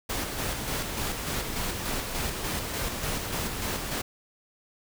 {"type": "noise with tremolo", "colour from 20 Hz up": "pink", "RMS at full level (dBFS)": -30, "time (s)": [0.09, 4.02], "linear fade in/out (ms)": 10, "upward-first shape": "square", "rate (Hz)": 3.4, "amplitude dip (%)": 35, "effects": []}